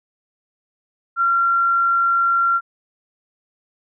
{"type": "tone", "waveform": "sine", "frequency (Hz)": 1373, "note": "F6", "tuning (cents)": -30, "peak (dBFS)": -14, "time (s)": [1.16, 2.61], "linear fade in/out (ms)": 50, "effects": []}